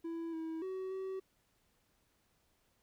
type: tone with pitch steps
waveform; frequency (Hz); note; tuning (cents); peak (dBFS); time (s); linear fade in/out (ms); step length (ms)
triangle; 331.7 / 323.1 / 376.9 / 380.8; E4 / E4 / F#4 / F#4; +11 / -35 / +32 / +50; -36; 0.04-1.2; 10; 290
effects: pink hiss -75 dBFS RMS until 2.82 s